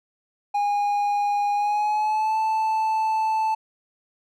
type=tone with pitch glide; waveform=triangle; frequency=819 to 877.8 Hz; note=G#5 to A5; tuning=-24 to -4 cents; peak=-18 dBFS; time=0.54-3.55 s; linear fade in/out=10 ms; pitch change=+120 cents; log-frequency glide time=1.54-2.37 s; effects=none